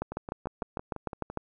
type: two click trains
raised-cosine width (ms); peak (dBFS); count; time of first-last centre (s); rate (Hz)
1; -17 / -23; 10 / 8; 0.02-1.373 / 0.12-1.3; 6.65 / 5.93
effects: none